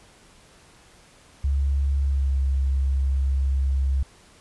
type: tone with pitch glide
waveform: sine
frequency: 69.3 to 67.48 Hz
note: C#2 to C#2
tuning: 0 to -46 cents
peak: -19 dBFS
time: 1.44-4.03 s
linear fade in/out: 5 ms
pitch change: -46 cents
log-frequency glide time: 2.02-2.35 s
effects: pink hiss -53 dBFS RMS until 4.4 s + resampled to 24000 Hz